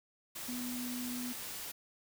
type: tone in noise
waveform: sine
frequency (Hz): 246.9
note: B3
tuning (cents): 0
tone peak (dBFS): -38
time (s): 0.48-1.33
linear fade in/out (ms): 10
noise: white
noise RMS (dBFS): -43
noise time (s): 0.35-1.72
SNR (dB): +2
effects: none